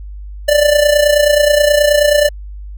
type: tone with amplitude modulation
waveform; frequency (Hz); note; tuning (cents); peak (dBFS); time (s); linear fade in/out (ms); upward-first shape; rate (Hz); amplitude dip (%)
square; 589; D5; +5; -6; 0.48-2.29; 10; sine; 29.4; 65
effects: added 50 Hz sine -26 dBFS peak until 2.77 s